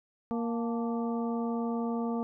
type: harmonic tone with a mistuned harmonic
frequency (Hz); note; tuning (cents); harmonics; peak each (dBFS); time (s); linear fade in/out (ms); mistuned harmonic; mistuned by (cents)
233.1; A#3; 0; 1 / 2 / 3 / 4 / 5; -30 / -36 / -40 / -42 / -44; 0.31-2.23; 0; 4; -84
effects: none